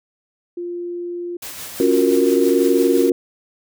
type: tone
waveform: sine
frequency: 349.2 Hz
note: F4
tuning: in tune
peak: -24 dBFS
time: 0.57-1.37 s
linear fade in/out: 5 ms
type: noise with tremolo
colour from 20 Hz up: white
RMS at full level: -31 dBFS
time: 1.42-3.1 s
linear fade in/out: 5 ms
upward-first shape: sine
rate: 5.9 Hz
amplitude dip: 35%
type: chord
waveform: sine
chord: Gb major seventh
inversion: second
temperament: equal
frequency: 277.2 / 349.2 / 370 / 466.2 Hz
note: Db4 / F4 / Gb4 / Bb4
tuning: 0 / 0 / 0 / 0 cents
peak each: -18 dBFS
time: 1.8-3.12 s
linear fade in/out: 2 ms
effects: none